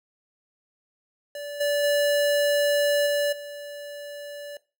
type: tone with level steps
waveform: square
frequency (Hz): 580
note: D5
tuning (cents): -22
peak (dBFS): -33 / -22 / -20 / -22 / -36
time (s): 1.35-4.57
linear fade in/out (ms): 2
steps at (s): 1.6 / 1.83 / 3.06 / 3.32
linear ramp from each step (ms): 10
effects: noise-tail reverb RT60 0.3 s tail -19 dB re dry